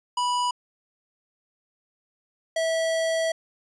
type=tone pair in turn; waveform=square; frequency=982 / 651.8 Hz; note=B5 / E5; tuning=-10 / -20 cents; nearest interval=perfect fifth; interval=710 cents; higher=first; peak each=-23 dBFS; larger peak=neither; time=0.17-0.51 / 2.56-3.32 s; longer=second; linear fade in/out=5 ms; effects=resampled to 22050 Hz